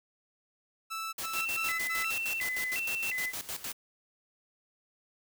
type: tone bursts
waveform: sawtooth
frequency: 1318.5 Hz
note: E6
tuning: in tune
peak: -31 dBFS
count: 4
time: 0.9-2.12 s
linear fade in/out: 20 ms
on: 230 ms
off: 100 ms
type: noise with tremolo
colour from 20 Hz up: white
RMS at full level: -37 dBFS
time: 1.18-3.73 s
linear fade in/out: 5 ms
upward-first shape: square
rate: 6.5 Hz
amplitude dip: 75%
type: tone with vibrato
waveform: sine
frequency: 2331 Hz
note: D7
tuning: 14 cents flat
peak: -31 dBFS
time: 1.33-3.33 s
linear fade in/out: 50 ms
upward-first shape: square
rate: 1.4 Hz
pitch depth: 250 cents each way
effects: none